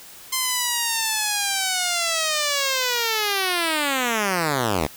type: linear sweep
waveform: 5% pulse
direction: down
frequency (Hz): 1046.5 to 69.3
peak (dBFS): -9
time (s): 0.32-4.87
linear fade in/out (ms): 10
effects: white hiss -43 dBFS RMS until 4.96 s